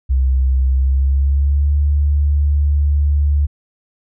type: tone with pitch glide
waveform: sine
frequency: 65.4 to 72.57 Hz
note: C2 to D2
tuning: 0 to -20 cents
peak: -11 dBFS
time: 0.09-3.47 s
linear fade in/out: 20 ms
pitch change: +180 cents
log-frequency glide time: 0.71-1.74 s
effects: none